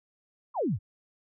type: exponential sweep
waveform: sine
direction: down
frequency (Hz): 1168 to 77.78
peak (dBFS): -25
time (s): 0.54-0.79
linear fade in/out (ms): 50
effects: none